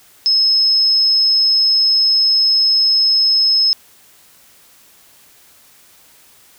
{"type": "tone", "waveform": "sine", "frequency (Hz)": 5180, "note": "E8", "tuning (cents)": -31, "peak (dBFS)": -10, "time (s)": [0.26, 3.73], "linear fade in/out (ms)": 0, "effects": ["white hiss -48 dBFS RMS until 6.58 s"]}